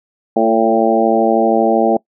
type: harmonic tone with a mistuned harmonic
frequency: 112.8 Hz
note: A2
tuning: 44 cents sharp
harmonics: 2 / 3 / 4 / 5 / 6 / 7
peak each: -17 / -17 / -17 / -17 / -17 / -17 dBFS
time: 0.36-1.97 s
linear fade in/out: 5 ms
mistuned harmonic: 4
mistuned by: -16 cents
effects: noise-tail reverb RT60 0.1 s tail -23 dB re dry